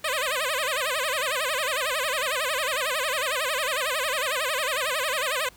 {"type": "tone with vibrato", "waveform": "10% pulse", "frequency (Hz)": 565, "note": "C#5", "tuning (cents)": 33, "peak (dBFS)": -16, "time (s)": [0.04, 5.49], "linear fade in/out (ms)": 5, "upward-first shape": "sine", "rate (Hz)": 11, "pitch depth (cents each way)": 220, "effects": ["pink hiss -53 dBFS RMS until 5.56 s"]}